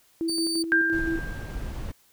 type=tone with tremolo; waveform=sine; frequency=329.6 Hz; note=E4; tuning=in tune; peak=-24 dBFS; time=0.21-1.19 s; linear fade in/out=0 ms; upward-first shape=square; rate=5.8 Hz; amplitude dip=45%
type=tone; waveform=30% pulse; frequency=4590 Hz; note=D8; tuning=40 cents flat; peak=-24 dBFS; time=0.28-0.63 s; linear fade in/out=10 ms
type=tone with exponential decay; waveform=sine; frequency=1591 Hz; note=G6; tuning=25 cents sharp; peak=-16 dBFS; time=0.72-1.74 s; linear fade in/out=0 ms; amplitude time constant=220 ms
type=noise; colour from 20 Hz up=brown; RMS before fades=-33 dBFS; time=0.92-1.92 s; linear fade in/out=10 ms
effects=white hiss -61 dBFS RMS until 2.12 s